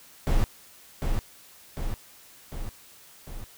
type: noise with echo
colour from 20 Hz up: brown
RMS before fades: -21 dBFS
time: 0.27-0.44 s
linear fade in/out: 0 ms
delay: 750 ms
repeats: 4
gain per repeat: -4 dB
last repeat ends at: 3.44 s
effects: white hiss -52 dBFS RMS until 3.57 s